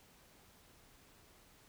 silence, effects pink hiss -64 dBFS RMS until 1.68 s

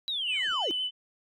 sine linear sweep, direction down, 3951 to 280 Hz, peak -28 dBFS, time 0.08-0.71 s, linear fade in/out 0 ms
sine tone with vibrato, 3018 Hz, F#7, 34 cents sharp, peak -27 dBFS, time 0.25-0.91 s, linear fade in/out 50 ms, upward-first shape triangle, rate 11 Hz, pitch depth 27 cents each way
effects tanh soft clip ceiling -22 dBFS

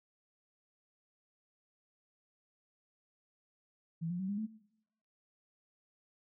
sine tone with pitch steps, 164.81 / 176.64 / 189.32 / 202.9 / 217.5 Hz, E3 / F3 / F#3 / G#3 / A3, 0 / +20 / +40 / -40 / -20 cents, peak -34 dBFS, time 4.01-4.47 s, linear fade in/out 20 ms, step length 92 ms, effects noise-tail reverb RT60 0.8 s tail -20 dB re dry

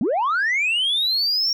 sine linear sweep, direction up, 185 to 5588 Hz, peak -16 dBFS, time 0.01-1.53 s, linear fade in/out 2 ms, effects tanh soft clip ceiling -16 dBFS

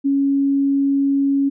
sine tone, 277.2 Hz, C#4, in tune, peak -14 dBFS, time 0.04-1.5 s, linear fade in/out 20 ms, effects none

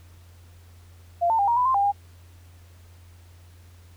sine tone with pitch steps, 691 / 899 / 803 / 943 / 994 / 1048 / 800 / 808 Hz, F5 / A5 / G5 / A#5 / B5 / C6 / G5 / G#5, -19 / +37 / +41 / +20 / +11 / +2 / +35 / -48 cents, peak -18 dBFS, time 1.21-1.922 s, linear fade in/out 20 ms, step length 89 ms, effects added 87 Hz sine -47 dBFS peak until 3.96 s + pink hiss -58 dBFS RMS until 3.96 s

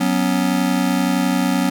square chord, F# suspended fourth, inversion none, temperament just, 185 / 246.7 / 277.5 Hz, F#3 / B3 / C#4, 0 / -2 / +2 cents, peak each -21 dBFS, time 0-1.7 s, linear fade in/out 10 ms, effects none

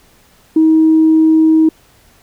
sine tone, 317.7 Hz, D#4, 36 cents sharp, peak -5 dBFS, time 0.56-1.69 s, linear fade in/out 5 ms, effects tanh soft clip ceiling -1 dBFS + pink hiss -49 dBFS RMS until 2.22 s

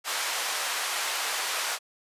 pink band-pass noise, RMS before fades -30 dBFS, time 0.04-1.79 s, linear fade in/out 50 ms, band 870 to 11000 Hz, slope 12 dB/octave, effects high-pass 400 Hz 12 dB/octave + resampled to 32000 Hz

